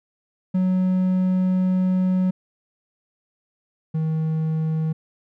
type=tone pair in turn; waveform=triangle; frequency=185 / 158.54 Hz; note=F#3 / D#3; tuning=0 / +33 cents; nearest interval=minor third; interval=267 cents; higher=first; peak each=-15 / -18 dBFS; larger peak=first; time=0.54-2.31 / 3.94-4.93 s; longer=first; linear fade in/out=10 ms; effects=none